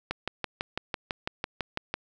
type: click train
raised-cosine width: 0.3 ms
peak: -13 dBFS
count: 12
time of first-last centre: 0.11-1.94 s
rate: 6.01 Hz
effects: none